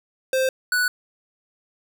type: tone pair in turn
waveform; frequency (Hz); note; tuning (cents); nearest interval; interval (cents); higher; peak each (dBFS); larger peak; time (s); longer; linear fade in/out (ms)
square; 523.3 / 1480.1; C5 / F#6; 0 / 0; octave + tritone; 1800; second; -19; neither; 0.33-0.49 / 0.72-0.88; neither; 2
effects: none